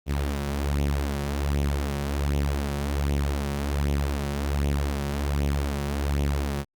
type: tone with flanger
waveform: sawtooth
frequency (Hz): 71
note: C#2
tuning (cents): +42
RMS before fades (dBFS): -26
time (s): 0.06-6.65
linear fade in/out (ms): 50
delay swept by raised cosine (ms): 0.31 to 5.41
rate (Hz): 1.3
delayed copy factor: +0.6
effects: Opus 24 kbps

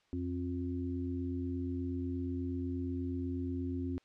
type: harmonic tone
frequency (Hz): 88.3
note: F2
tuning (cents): +20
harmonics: 1 / 3 / 4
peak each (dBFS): -38 / -36 / -44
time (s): 0.13-3.98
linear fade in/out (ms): 0
effects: white hiss -71 dBFS RMS until 4.04 s + low-pass 4000 Hz 12 dB/octave

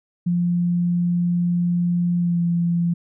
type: tone with pitch glide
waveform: sine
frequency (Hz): 174.61 to 171.41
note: F3 to F3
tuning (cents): 0 to -32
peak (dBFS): -17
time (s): 0.26-2.94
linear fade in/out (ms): 10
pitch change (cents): -32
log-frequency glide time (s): 2.18-2.41
effects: none

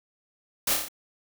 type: noise with echo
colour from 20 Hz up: white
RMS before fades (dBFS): -25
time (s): 0.67-0.74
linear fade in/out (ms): 5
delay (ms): 29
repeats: 5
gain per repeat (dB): -3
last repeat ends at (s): 0.885
effects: none

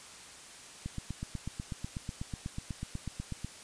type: click train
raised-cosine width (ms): 5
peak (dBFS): -24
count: 22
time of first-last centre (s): 0.86-3.446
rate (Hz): 8.12
effects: white hiss -50 dBFS RMS until 3.63 s + resampled to 22050 Hz

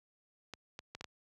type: clicks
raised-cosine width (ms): 0.2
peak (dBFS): -26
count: 5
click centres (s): 0.537 / 0.791 / 0.95 / 1.01 / 1.043
effects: high-pass 60 Hz 12 dB/octave

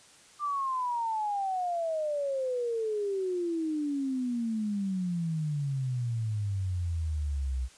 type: exponential sweep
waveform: sine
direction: down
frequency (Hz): 1195 to 61.7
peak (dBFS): -28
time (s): 0.39-7.69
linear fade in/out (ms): 50
effects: white hiss -56 dBFS RMS until 7.77 s + resampled to 22050 Hz

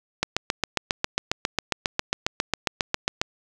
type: click train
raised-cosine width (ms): 0.2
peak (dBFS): -4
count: 23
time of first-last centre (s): 0.23-3.215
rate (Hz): 7.37
effects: none

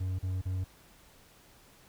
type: tone bursts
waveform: triangle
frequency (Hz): 92.9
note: F#2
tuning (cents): +7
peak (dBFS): -28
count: 3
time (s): 0-0.644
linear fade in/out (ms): 10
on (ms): 190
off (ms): 37
effects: pink hiss -59 dBFS RMS until 1.88 s

